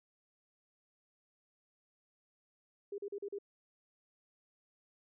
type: tone bursts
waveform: sine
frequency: 403.1 Hz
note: G4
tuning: 48 cents sharp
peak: -38 dBFS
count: 5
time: 2.92-3.386 s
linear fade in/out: 5 ms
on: 62 ms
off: 39 ms
effects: none